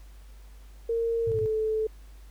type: tone with pitch glide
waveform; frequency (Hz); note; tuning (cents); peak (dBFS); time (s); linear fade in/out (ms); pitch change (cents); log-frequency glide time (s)
sine; 460.3 to 436.7; A#4 to A4; -22 to -13; -24; 0.89-1.87; 5; -91; 1.26-1.39
type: tone bursts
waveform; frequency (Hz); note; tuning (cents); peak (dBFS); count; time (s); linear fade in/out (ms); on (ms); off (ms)
sine; 105.8; G#2; +33; -30; 3; 1.27-1.46; 0; 48; 23
effects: added 50 Hz sine -45 dBFS peak until 2.3 s + pink hiss -60 dBFS RMS until 2.3 s